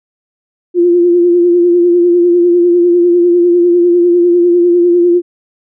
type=tone with vibrato; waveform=sine; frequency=349.2 Hz; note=F4; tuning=in tune; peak=-5 dBFS; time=0.74-5.22 s; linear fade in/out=50 ms; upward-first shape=sine; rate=10 Hz; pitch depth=35 cents each way; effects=none